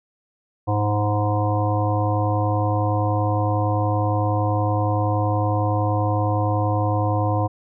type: harmonic tone with a mistuned harmonic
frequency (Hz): 104.5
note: G#2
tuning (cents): +11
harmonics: 1 / 3 / 5 / 7 / 9 / 10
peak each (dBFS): -20 / -27 / -27 / -26 / -30 / -30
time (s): 0.67-7.48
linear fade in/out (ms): 20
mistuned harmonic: 10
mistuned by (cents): -23
effects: none